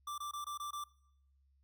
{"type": "tone bursts", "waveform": "square", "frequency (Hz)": 1174.7, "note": "D6", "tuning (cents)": 0, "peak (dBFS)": -40, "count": 6, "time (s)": [0.07, 0.84], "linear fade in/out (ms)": 5, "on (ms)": 110, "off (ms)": 22, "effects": ["noise-tail reverb RT60 0.8 s tail -23 dB re dry", "added 68 Hz sine -68 dBFS peak until 1.63 s"]}